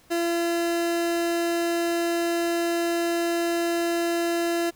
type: tone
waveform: 30% pulse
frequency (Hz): 340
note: F4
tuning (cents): -46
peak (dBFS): -20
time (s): 0.1-4.71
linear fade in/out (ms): 20
effects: pink hiss -57 dBFS RMS until 4.75 s